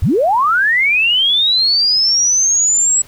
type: linear sweep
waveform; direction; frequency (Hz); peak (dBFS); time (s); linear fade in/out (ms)
sine; up; 51.91 to 7800; -10; 0.02-3.02; 5
effects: pink hiss -43 dBFS RMS until 3.07 s